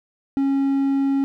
triangle tone, 274.3 Hz, C#4, 18 cents flat, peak -15 dBFS, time 0.37-1.24 s, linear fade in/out 0 ms, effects none

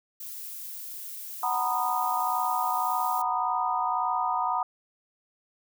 violet noise, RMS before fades -39 dBFS, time 0.2-3.22 s, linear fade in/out 5 ms
sine chord, B major seventh, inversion second, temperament just, 740.8 / 926 / 987.8 / 1234.7 Hz, F#5 / A#5 / B5 / D#6, +2 / -12 / 0 / -14 cents, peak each -30 dBFS, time 1.43-4.63 s, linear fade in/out 2 ms
effects none

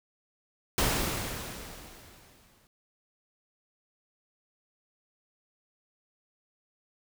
pink noise with exponential decay, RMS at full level -25 dBFS, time 0.78-2.67 s, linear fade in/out 1 ms, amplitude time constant 410 ms, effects none

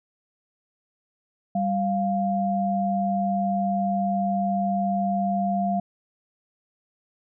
sine tone pair together, 195.81 / 698.5 Hz, G3 / F5, -2 / 0 cents, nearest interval octave + minor seventh, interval 2202 cents, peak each -24 dBFS, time 1.55-5.8 s, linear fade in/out 5 ms, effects none

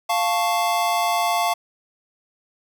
square chord, F augmented, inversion none, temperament equal, 698.5 / 880 / 1108.7 Hz, F5 / A5 / C#6, 0 / 0 / 0 cents, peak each -22 / -25 / -26 dBFS, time 0.09-1.54 s, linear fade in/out 10 ms, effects none

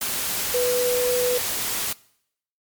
sine tone in noise, 493.9 Hz, B4, in tune, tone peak -19 dBFS, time 0.54-1.38 s, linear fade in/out 5 ms, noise white, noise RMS -26 dBFS, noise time 0.01-1.93 s, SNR +4 dB, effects noise-tail reverb RT60 0.7 s tail -22 dB re dry + MP3 96 kbps

